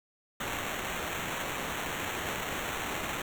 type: noise with sample-and-hold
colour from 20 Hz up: blue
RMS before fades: -35 dBFS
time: 0.4-3.22 s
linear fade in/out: 5 ms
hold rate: 4900 Hz
effects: none